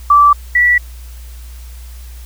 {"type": "tone pair in turn", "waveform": "sine", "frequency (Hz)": [1163, 1952], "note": ["D6", "B6"], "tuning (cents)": [-17, -21], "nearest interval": "major sixth", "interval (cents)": 896, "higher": "second", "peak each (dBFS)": [-4, -7], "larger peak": "first", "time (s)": [[0.1, 0.33], [0.55, 0.78]], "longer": "neither", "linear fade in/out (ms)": 5, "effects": ["added 60 Hz sine -29 dBFS peak until 2.25 s", "white hiss -43 dBFS RMS until 2.25 s"]}